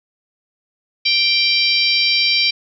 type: harmonic tone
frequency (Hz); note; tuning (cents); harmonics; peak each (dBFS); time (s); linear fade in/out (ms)
784; G5; 0; 3 / 4 / 5 / 6 / 7; -18 / -21 / -20 / -18 / -23; 1.05-2.51; 10
effects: none